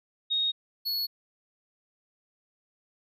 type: tone pair in turn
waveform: sine / square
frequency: 3735 / 4376 Hz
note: A#7 / C#8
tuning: +3 / -23 cents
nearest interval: minor third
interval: 274 cents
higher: second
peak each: -24 / -28 dBFS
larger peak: first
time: 0.3-0.52 / 0.85-1.07 s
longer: neither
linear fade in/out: 20 ms
effects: none